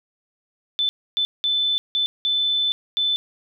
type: tone bursts at uneven times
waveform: sine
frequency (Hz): 3517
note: A7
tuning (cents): -1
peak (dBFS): -18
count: 6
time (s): 0.79-0.89 / 1.17-1.25 / 1.44-1.78 / 1.95-2.06 / 2.25-2.72 / 2.97-3.16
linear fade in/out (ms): 0
effects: none